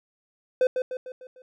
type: tone with echo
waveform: triangle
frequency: 509 Hz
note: C5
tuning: 48 cents flat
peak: -15 dBFS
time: 0.61-0.67 s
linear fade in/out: 2 ms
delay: 150 ms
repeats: 5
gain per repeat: -6 dB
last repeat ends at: 1.42 s
effects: none